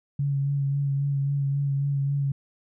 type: tone with vibrato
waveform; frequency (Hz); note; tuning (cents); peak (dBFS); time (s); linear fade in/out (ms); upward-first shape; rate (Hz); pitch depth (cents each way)
sine; 140; C#3; +18; -22; 0.19-2.32; 5; sine; 3.7; 22
effects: none